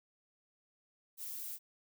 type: noise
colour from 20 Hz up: violet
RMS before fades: -43 dBFS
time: 1.17-1.59 s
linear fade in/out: 50 ms
effects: none